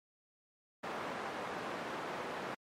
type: band-pass noise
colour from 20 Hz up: white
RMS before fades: -41 dBFS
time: 0.83-2.55 s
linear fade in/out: 10 ms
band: 190 to 1200 Hz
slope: 12 dB/octave
effects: MP3 64 kbps